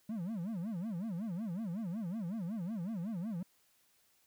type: tone with vibrato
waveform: triangle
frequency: 196 Hz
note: G3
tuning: in tune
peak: -34 dBFS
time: 0.09-3.43 s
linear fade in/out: 5 ms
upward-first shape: sine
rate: 5.4 Hz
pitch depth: 290 cents each way
effects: white hiss -71 dBFS RMS until 4.26 s